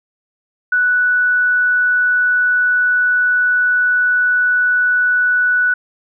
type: tone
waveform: sine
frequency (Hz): 1480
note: F#6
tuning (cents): 0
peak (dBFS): -11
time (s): 0.72-5.74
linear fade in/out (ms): 5
effects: none